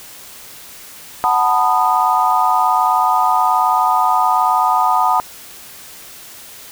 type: chord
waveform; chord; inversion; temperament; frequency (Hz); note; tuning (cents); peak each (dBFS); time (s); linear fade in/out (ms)
sine; B dominant seventh; second; just; 740.8 / 889 / 987.8 / 1234.7; F#5 / A5 / B5 / D#6; +2 / +18 / 0 / -14; -17; 1.24-5.2; 0
effects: white hiss -37 dBFS RMS until 6.71 s